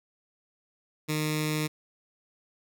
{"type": "tone with notch filter", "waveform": "10% pulse", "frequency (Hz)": 153.5, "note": "D#3", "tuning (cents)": -23, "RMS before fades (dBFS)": -29, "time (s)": [1.08, 1.68], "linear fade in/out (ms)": 20, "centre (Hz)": 720, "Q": 0.63, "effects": []}